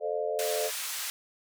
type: chord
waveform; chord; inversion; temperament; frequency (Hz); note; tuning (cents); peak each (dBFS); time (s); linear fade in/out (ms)
sine; F dominant seventh; first; equal with one note detuned; 440 / 523.3 / 607.3 / 698.5; A4 / C5 / Eb5 / F5; 0 / 0 / -42 / 0; -32 / -35 / -32 / -37; 0-0.71; 50
type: band-pass noise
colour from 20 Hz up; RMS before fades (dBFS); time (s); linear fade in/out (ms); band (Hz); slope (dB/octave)
white; -35; 0.39-1.1; 0; 1100 to 12000; 12
effects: none